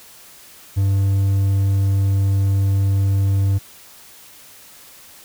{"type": "tone", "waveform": "triangle", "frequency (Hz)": 98, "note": "G2", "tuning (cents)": 0, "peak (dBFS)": -12, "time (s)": [0.76, 3.59], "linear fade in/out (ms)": 20, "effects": ["white hiss -44 dBFS RMS until 5.24 s"]}